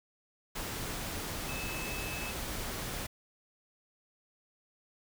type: tone in noise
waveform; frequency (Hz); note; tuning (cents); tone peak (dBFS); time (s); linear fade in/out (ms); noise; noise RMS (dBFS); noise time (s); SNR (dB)
sine; 2600; E7; -24; -41; 1.48-2.32; 10; pink; -38; 0.55-3.07; -6
effects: none